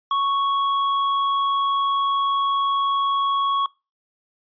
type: tone with tanh clipping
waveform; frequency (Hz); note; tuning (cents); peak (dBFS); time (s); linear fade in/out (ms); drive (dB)
sine; 1108.7; C#6; 0; -20; 0.11-3.66; 2; 11
effects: noise-tail reverb RT60 0.3 s tail -25 dB re dry + resampled to 11025 Hz